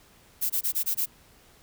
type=noise bursts; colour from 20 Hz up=violet; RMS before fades=-26 dBFS; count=6; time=0.41-1.06 s; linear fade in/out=20 ms; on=90 ms; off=22 ms; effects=pink hiss -57 dBFS RMS until 1.62 s